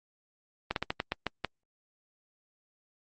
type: slowing click train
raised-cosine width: 0.3 ms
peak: -13 dBFS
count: 8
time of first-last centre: 0.71-1.447 s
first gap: 52 ms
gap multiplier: 1.23
effects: Opus 32 kbps